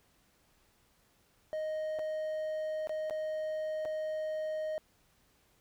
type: tone with dropouts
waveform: triangle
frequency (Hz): 622.3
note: D#5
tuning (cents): 0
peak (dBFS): -31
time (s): 1.53-4.78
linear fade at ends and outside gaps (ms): 0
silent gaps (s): 1.988-1.993 / 2.872-2.894 / 3.098-3.108 / 3.851-3.856
effects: pink hiss -69 dBFS RMS until 5.6 s